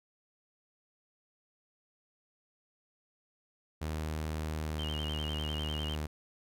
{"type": "tone with pitch glide", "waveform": "sawtooth", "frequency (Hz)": [77.78, 76.14], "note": ["D#2", "D#2"], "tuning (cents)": [0, -37], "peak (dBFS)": -30, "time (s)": [3.81, 6.07], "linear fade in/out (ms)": 10, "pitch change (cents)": -37, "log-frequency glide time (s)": [4.62, 4.94]}
{"type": "tone with vibrato", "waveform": "sine", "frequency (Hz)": 2997, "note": "F#7", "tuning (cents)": 22, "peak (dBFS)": -39, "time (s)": [4.79, 5.95], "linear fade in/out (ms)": 0, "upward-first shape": "square", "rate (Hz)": 10, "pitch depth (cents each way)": 74}
{"effects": []}